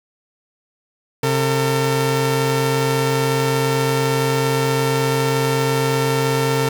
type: tone pair together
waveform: sawtooth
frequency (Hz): 134.26 / 451.6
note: C3 / A4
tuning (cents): +45 / +45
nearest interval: octave + major sixth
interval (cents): 2100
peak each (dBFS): -15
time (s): 1.23-6.69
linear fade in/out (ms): 5
effects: none